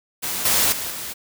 white noise with level steps, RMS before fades -26 / -18 / -28 / -31 dBFS, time 0.22-1.14 s, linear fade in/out 20 ms, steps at 0.45 / 0.72 / 0.9 s, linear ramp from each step 5 ms, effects none

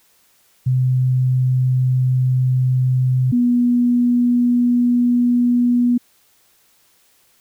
sine tone pair in turn, 128.1 / 242.9 Hz, C3 / B3, -36 / -29 cents, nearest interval major seventh, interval 1107 cents, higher second, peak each -13 / -12 dBFS, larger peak second, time 0.66-3.32 / 3.32-5.98 s, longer neither, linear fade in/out 10 ms, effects white hiss -57 dBFS RMS until 7.4 s

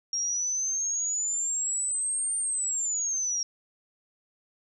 sine exponential two-way sweep, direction up then down, 5588 to 8870 to 5588 Hz, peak -26 dBFS, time 0.13-3.43 s, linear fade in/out 2 ms, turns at 2.37 s, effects none

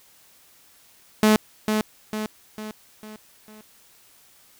sawtooth tone with echo, 214.8 Hz, A3, 41 cents flat, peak -10 dBFS, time 1.23-1.36 s, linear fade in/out 0 ms, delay 450 ms, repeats 5, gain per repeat -6 dB, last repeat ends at 3.61 s, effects white hiss -55 dBFS RMS until 4.59 s

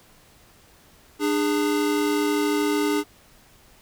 square tone pair together, 298.4 / 411 Hz, D4 / G#4, +28 / -18 cents, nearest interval tritone, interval 554 cents, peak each -23 / -25 dBFS, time 1.19-3.04 s, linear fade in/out 50 ms, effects pink hiss -54 dBFS RMS until 3.81 s

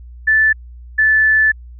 sine tone pair in turn, 1753 / 1746.3 Hz, A6 / A6, -7 / -14 cents, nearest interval unison, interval 7 cents, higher first, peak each -9 dBFS, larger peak neither, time 0.27-0.53 / 0.98-1.52 s, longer second, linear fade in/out 10 ms, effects added 60 Hz sine -33 dBFS peak until 1.79 s

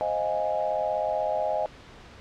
sine chord, F minor seventh, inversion second, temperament equal, 523.3 / 622.3 / 698.5 / 830.6 Hz, C5 / Eb5 / F5 / Ab5, 0 / 0 / 0 / 0 cents, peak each -33 / -27 / -32 / -30 dBFS, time 0.01-1.66 s, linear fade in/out 0 ms, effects pink hiss -48 dBFS RMS until 2.2 s + low-pass 4000 Hz 12 dB/octave

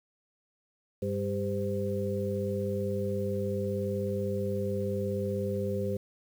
harmonic tone with a mistuned harmonic, 99.3 Hz, G2, 23 cents sharp, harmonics 1 / 2 / 4 / 5, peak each -34 / -34 / -34 / -34 dBFS, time 1.02-5.97 s, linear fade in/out 5 ms, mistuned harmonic 5, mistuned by +56 cents, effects 9-bit

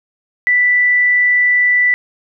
sine tone, 1975.5 Hz, B6, in tune, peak -9 dBFS, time 0.47-1.94 s, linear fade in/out 0 ms, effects none

